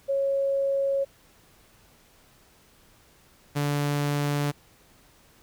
sine / sawtooth tone pair in turn, 550 / 144.96 Hz, C#5 / D3, -14 / -22 cents, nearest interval octave + major seventh, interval 2308 cents, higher first, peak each -22 / -20 dBFS, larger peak second, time 0.08-1.05 / 3.55-4.52 s, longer neither, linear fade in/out 20 ms, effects pink hiss -58 dBFS RMS until 5.42 s

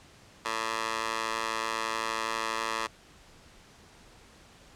15% pulse tone with high-pass filter, 112.1 Hz, A2, 33 cents sharp, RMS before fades -32 dBFS, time 0.45-2.87 s, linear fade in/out 5 ms, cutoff 900 Hz, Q 1.2, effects pink hiss -55 dBFS RMS until 4.75 s + low-pass 8000 Hz 12 dB/octave

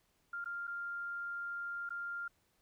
sine tone with dropouts, 1396.9 Hz, F6, in tune, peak -38 dBFS, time 0.33-2.28 s, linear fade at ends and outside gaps 5 ms, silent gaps 0.444-0.457 / 0.671-0.676 / 1.892-1.904 s, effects pink hiss -75 dBFS RMS until 2.61 s

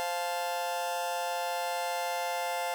40% pulse chord, F major, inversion second, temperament just, 523.8 / 698.5 / 873.1 Hz, C5 / F5 / A5, +2 / 0 / -14 cents, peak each -36 / -33 / -34 dBFS, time 0-2.74 s, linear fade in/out 0 ms, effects none

